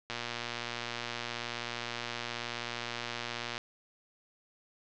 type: click train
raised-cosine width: 0.2 ms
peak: -18 dBFS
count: 415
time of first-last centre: 0.1-3.579 s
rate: 119 Hz
effects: low-pass 5000 Hz 12 dB/octave